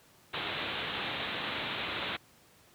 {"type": "low-pass noise", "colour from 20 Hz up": "white", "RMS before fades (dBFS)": -36, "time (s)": [0.33, 2.17], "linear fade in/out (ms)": 10, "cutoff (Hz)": 3900, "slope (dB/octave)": 96, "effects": ["pink hiss -61 dBFS RMS until 2.74 s", "high-pass 80 Hz 12 dB/octave"]}